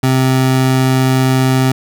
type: tone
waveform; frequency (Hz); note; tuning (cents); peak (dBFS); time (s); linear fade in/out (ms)
25% pulse; 130.7; C3; -1; -6; 0.03-1.72; 5
effects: none